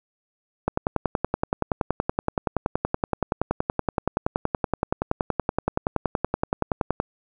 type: click train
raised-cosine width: 1 ms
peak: -7 dBFS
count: 68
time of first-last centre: 0.68-7.001 s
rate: 10.6 Hz
effects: none